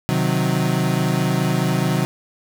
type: chord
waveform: 35% pulse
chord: C diminished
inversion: none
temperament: equal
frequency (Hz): 130.81 / 155.56 / 185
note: C3 / Eb3 / Gb3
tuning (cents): 0 / 0 / 0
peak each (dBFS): -20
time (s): 0.09-2.05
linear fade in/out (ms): 0
effects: none